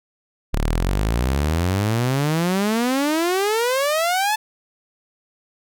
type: exponential sweep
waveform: sawtooth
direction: up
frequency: 34.36 to 880 Hz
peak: -14 dBFS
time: 0.53-4.36 s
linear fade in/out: 10 ms
effects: none